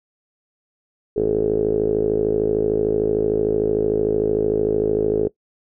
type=tone with low-pass filter; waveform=5% pulse; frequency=53.3 Hz; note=G#1; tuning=46 cents sharp; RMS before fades=-19 dBFS; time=1.16-5.28 s; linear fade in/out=10 ms; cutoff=420 Hz; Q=8.5; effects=noise-tail reverb RT60 0.1 s tail -20 dB re dry